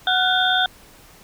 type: tone cluster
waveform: sine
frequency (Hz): 739 / 1423 / 1501 / 3259 / 3568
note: F#5 / F6 / F#6 / G#7 / A7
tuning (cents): -2 / +32 / +24 / -33 / +23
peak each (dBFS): -21 / -27 / -21 / -25 / -21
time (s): 0.07-0.66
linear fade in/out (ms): 2
effects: pink hiss -48 dBFS RMS until 1.23 s